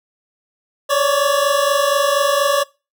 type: tone pair together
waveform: 25% pulse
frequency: 554.4 / 578.6 Hz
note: C#5 / D5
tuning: 0 / -26 cents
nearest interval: minor second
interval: 74 cents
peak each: -13 dBFS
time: 0.89-2.64 s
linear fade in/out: 20 ms
effects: noise-tail reverb RT60 0.3 s tail -23 dB re dry